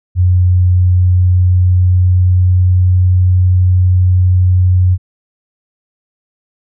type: tone with pitch glide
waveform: sine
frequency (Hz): 90.4 to 91.24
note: F#2 to F#2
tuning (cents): -40 to -24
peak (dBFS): -6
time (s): 0.15-4.98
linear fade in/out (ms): 50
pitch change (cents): +16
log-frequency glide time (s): 0.75-3.19
effects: none